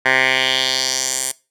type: tone with band-pass filter sweep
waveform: 10% pulse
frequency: 130.81 Hz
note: C3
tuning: in tune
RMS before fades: -18 dBFS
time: 0.05-1.32 s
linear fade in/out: 10 ms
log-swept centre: 1700 to 9200 Hz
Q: 2.5
effects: noise-tail reverb RT60 0.3 s tail -21 dB re dry